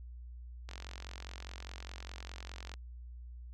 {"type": "click train", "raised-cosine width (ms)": 0.2, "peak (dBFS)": -28, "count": 93, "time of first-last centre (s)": [0.69, 2.739], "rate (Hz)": 44.9, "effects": ["added 60 Hz sine -45 dBFS peak until 3.53 s"]}